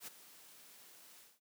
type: noise with ADSR envelope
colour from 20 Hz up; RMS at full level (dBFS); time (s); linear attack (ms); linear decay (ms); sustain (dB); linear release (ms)
white; -45; 0-1.4; 72; 16; -14; 200
effects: high-pass 150 Hz 12 dB/octave